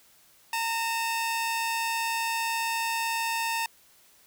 sawtooth tone pair together, 915.1 / 2607 Hz, A#5 / E7, -32 / -20 cents, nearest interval octave + tritone, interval 1812 cents, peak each -24 / -30 dBFS, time 0.53-3.66 s, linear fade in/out 2 ms, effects white hiss -59 dBFS RMS until 4.26 s

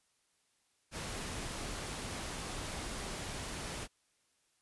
pink noise, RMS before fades -41 dBFS, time 0.91-3.88 s, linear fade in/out 50 ms, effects white hiss -75 dBFS RMS until 4.61 s + resampled to 24000 Hz

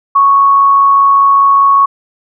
sine tone with amplitude modulation, 1108.7 Hz, C#6, in tune, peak -3 dBFS, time 0.15-1.86 s, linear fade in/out 10 ms, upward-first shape sine, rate 105 Hz, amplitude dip 25%, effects none

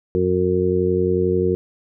harmonic tone, 91.3 Hz, F#2, 23 cents flat, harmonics 1 / 2 / 3 / 4 / 5, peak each -25 / -24 / -29 / -19 / -21 dBFS, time 0.15-1.55 s, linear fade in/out 0 ms, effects none

